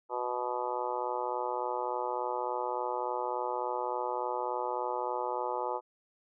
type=harmonic tone; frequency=123.47 Hz; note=B2; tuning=in tune; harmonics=3 / 4 / 5 / 6 / 7 / 8 / 9 / 10; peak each=-40 / -37 / -40 / -45 / -35 / -39 / -44 / -43 dBFS; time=0.09-5.81 s; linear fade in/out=50 ms; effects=none